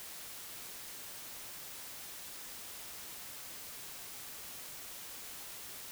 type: silence
effects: white hiss -47 dBFS RMS until 5.91 s